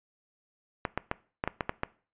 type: clicks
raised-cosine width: 0.5 ms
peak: -13 dBFS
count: 8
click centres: 0.852 / 0.976 / 1.114 / 1.439 / 1.476 / 1.608 / 1.694 / 1.834 s
effects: noise-tail reverb RT60 0.4 s tail -20 dB re dry + resampled to 8000 Hz